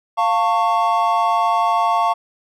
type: chord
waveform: triangle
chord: F augmented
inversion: none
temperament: equal with one note detuned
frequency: 698.5 / 896.9 / 1108.7 Hz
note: F5 / A5 / C#6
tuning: 0 / +33 / 0 cents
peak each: -17 dBFS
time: 0.17-2.14 s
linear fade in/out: 20 ms
effects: none